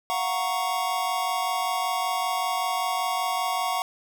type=chord; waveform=square; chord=Gb major seventh; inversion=third; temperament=equal with one note detuned; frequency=694.8 / 740 / 932.3 / 1108.7 Hz; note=F5 / Gb5 / Bb5 / Db6; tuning=-9 / 0 / 0 / 0 cents; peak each=-34 / -29 / -32 / -30 dBFS; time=0.1-3.82 s; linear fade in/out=0 ms; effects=none